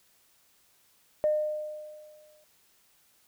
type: tone with exponential decay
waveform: sine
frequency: 608 Hz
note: D#5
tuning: 40 cents flat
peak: -20 dBFS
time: 1.24-2.44 s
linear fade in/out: 0 ms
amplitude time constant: 260 ms
effects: tanh soft clip ceiling -16 dBFS + white hiss -65 dBFS RMS until 3.27 s